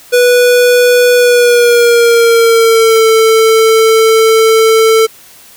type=tone with pitch glide; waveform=square; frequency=490.9 to 445 Hz; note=B4 to A4; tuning=-10 to +20 cents; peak=-5 dBFS; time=0.12-5.07 s; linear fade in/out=20 ms; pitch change=-170 cents; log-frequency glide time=1.16-3.07 s; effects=white hiss -38 dBFS RMS until 5.56 s